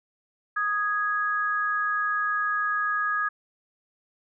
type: tone pair together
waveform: sine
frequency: 1244.5 / 1661.2 Hz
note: D#6 / G#6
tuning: 0 / 0 cents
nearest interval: perfect fourth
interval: 500 cents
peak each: -26 dBFS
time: 0.56-3.29 s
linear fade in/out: 10 ms
effects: none